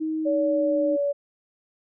sine tone with pitch glide, 314.9 to 304.5 Hz, D#4 to D#4, +21 to -37 cents, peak -24 dBFS, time 0-0.97 s, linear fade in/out 20 ms, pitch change -58 cents, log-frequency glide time 0.21-0.82 s
sine tone, 570 Hz, C#5, 48 cents sharp, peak -21 dBFS, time 0.25-1.13 s, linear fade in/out 20 ms
effects none

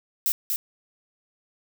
violet noise with echo, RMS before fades -23 dBFS, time 0.26-0.32 s, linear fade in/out 0 ms, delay 240 ms, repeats 1, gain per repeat -3 dB, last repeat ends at 0.56 s, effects none

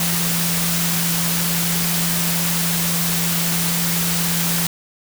sine tone in noise, 170 Hz, F3, 46 cents flat, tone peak -22 dBFS, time 0-4.67 s, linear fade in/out 2 ms, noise white, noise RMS -21 dBFS, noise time 0-4.67 s, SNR -4 dB, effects none

